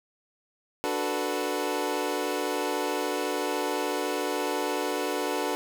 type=chord; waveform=25% pulse; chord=B minor seventh; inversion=first; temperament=equal; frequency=293.7 / 370 / 440 / 493.9 Hz; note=D4 / F#4 / A4 / B4; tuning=0 / 0 / 0 / 0 cents; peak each=-29 dBFS; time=0.84-5.55 s; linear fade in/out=0 ms; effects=none